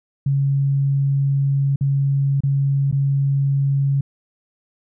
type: tone with dropouts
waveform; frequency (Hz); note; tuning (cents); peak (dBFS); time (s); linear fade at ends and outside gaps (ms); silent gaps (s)
sine; 138.59; C#3; 0; -15; 0.26-4.01; 5; 1.76-1.809 / 2.406-2.435 / 2.914-2.925
effects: none